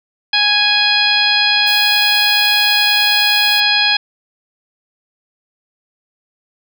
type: harmonic tone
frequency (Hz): 830.6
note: G#5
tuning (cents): 0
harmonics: 1 / 2 / 3 / 4 / 5 / 6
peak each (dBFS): -22 / -18 / -17 / -16 / -17 / -20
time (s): 0.33-3.97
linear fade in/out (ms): 5
type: noise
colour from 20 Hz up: violet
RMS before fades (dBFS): -26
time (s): 1.66-3.61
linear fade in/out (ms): 20
effects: none